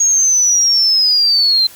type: linear sweep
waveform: sine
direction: down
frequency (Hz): 6610 to 4090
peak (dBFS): -9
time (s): 0-1.67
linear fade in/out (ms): 5
effects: white hiss -39 dBFS RMS until 1.75 s